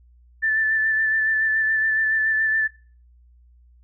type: tone with vibrato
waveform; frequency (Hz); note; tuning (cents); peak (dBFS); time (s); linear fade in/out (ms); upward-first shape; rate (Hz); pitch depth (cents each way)
sine; 1760; A6; 0; -18; 0.42-2.68; 20; sine; 7.1; 20
effects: noise-tail reverb RT60 0.4 s tail -20 dB re dry + added 60 Hz sine -50 dBFS peak until 3.83 s